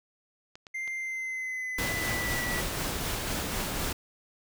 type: clicks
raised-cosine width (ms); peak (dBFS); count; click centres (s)
0.2; -28; 3; 0.555 / 0.668 / 0.877
type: tone with pitch glide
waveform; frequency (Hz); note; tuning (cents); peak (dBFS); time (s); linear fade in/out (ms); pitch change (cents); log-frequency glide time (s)
triangle; 2093 to 1952.8; C7 to B6; 0 to -20; -30; 0.74-2.61; 10; -120; 0.95-2.44
type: noise with tremolo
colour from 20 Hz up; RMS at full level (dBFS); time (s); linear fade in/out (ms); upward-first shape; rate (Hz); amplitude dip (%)
pink; -31; 1.78-3.93; 5; sine; 4; 25
effects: none